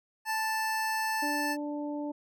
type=tone; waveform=25% pulse; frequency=880 Hz; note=A5; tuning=in tune; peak=-25 dBFS; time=0.25-1.57 s; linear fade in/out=50 ms
type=harmonic tone; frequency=293.7 Hz; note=D4; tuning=in tune; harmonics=1 / 2 / 3; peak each=-33 / -39 / -43 dBFS; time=1.22-2.12 s; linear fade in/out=10 ms
effects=none